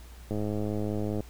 click train, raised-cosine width 2 ms, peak -19 dBFS, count 95, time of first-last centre 0.31-1.205 s, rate 105 Hz, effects added 60 Hz sine -45 dBFS peak until 1.29 s + pink hiss -54 dBFS RMS until 1.29 s

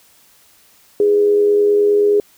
sine tone with amplitude modulation, 412.8 Hz, G#4, 10 cents flat, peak -8 dBFS, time 1-2.2 s, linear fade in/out 2 ms, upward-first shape sine, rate 89.5 Hz, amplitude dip 40%, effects white hiss -51 dBFS RMS until 2.37 s

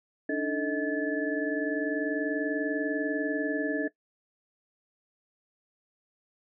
sine tone cluster, 288.4 / 308.6 / 440.4 / 628 / 1729 Hz, D4 / D#4 / A4 / D#5 / A6, -31 / -14 / +2 / +16 / -31 cents, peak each -30 / -34 / -33 / -35 / -33 dBFS, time 0.29-3.88 s, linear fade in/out 5 ms, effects noise-tail reverb RT60 0.1 s tail -18 dB re dry

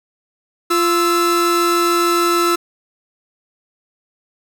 45% pulse tone pair together, 346.3 / 1318.5 Hz, F4 / E6, -15 / 0 cents, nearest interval octave + major seventh, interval 2315 cents, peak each -16 dBFS, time 0.7-2.56 s, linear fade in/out 10 ms, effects none

